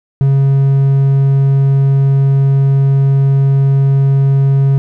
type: tone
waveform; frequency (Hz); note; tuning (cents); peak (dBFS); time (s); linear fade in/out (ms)
triangle; 137.1; C#3; -19; -5; 0.21-4.78; 0
effects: none